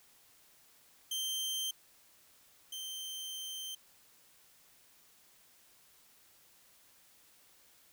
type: tone pair in turn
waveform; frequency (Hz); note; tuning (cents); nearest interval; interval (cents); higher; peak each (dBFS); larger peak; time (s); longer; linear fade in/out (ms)
sawtooth; 3136 / 3122; G7 / G7; 0 / -8; unison; 8; first; -31 / -37; first; 1.11-1.71 / 2.72-3.75; second; 5
effects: white hiss -64 dBFS RMS until 7.92 s